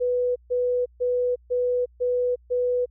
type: tone bursts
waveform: sine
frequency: 493.9 Hz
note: B4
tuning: in tune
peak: -20 dBFS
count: 6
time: 0-2.86 s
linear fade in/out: 20 ms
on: 360 ms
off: 140 ms
effects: added 60 Hz sine -52 dBFS peak until 2.9 s